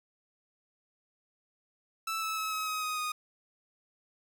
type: tone with pitch steps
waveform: sawtooth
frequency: 1318.5 / 1304.9 / 1291.4 / 1278 / 1264.8 / 1251.7 / 1238.8 Hz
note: E6 / E6 / E6 / D#6 / D#6 / D#6 / D#6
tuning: 0 / -18 / -36 / +46 / +28 / +10 / -8 cents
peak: -28 dBFS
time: 2.07-3.12 s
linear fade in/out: 5 ms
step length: 150 ms
effects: none